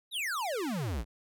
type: exponential sweep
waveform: square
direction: down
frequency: 3996 to 47.9 Hz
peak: -32 dBFS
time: 0.11-1.05 s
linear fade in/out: 50 ms
effects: none